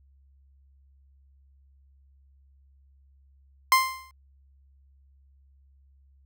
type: tone with exponential decay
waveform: 30% pulse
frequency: 1047 Hz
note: C6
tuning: 1 cent sharp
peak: -11 dBFS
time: 3.72-4.11 s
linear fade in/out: 1 ms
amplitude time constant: 84 ms
effects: added 68 Hz sine -56 dBFS peak until 6.25 s